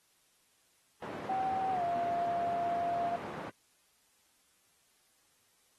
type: band-pass noise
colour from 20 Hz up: white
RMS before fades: -43 dBFS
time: 1.02-3.5 s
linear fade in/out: 5 ms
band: 130 to 910 Hz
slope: 12 dB/octave
type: tone with pitch glide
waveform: sine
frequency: 764 to 692.5 Hz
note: G5 to F5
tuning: -45 to -15 cents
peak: -30 dBFS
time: 1.29-3.16 s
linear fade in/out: 5 ms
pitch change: -170 cents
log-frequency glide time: 1.71-1.83 s
effects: white hiss -70 dBFS RMS until 5.78 s + AAC 32 kbps